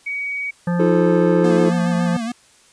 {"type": "tone", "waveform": "sine", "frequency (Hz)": 2259, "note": "C#7", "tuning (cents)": 32, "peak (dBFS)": -22, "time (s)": [0.06, 0.51], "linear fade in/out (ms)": 10}
{"type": "harmonic tone", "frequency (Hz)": 174.61, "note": "F3", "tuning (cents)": 0, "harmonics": [1, 3, 5, 7, 9, 10], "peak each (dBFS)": [-17, -27, -31, -34, -36, -37], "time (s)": [0.67, 2.17], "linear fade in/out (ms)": 5}
{"type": "chord", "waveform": "triangle", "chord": "F dominant seventh", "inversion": "third", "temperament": "just", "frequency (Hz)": [314.3, 349.2, 436.5, 523.8], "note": ["Eb4", "F4", "A4", "C5"], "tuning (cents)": [18, 0, -14, 2], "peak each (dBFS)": [-18, -18, -17, -21], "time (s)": [0.79, 1.7], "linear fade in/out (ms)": 10}
{"type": "tone with vibrato", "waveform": "square", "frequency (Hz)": 233.1, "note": "A#3", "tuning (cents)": 0, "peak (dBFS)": -23, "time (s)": [1.44, 2.32], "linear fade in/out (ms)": 5, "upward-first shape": "sine", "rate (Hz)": 7.2, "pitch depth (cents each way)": 76}
{"effects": ["white hiss -52 dBFS RMS until 2.72 s", "resampled to 22050 Hz"]}